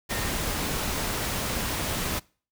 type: tone in noise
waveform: sine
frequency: 1837 Hz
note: A#6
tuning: 26 cents flat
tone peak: -38 dBFS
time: 0.09-0.3 s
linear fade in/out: 20 ms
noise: pink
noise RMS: -29 dBFS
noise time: 0.09-2.2 s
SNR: -12 dB
effects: noise-tail reverb RT60 0.4 s tail -24 dB re dry